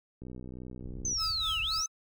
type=click train; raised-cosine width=3 ms; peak=-31 dBFS; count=58; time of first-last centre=0.22-1.129 s; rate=62.7 Hz
type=low-pass noise; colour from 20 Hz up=pink; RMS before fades=-43 dBFS; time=0.81-1.82 s; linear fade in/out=20 ms; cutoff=100 Hz; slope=24 dB/octave
type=linear two-way sweep; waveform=sine; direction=down then up; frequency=6290 to 2567 to 6290 Hz; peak=-29 dBFS; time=1.05-1.86 s; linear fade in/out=2 ms; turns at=1.61 s
type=tone with tremolo; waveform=45% pulse; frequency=1298 Hz; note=E6; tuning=27 cents flat; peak=-34 dBFS; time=1.17-1.88 s; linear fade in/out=50 ms; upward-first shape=sine; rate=3.8 Hz; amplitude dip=80%
effects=none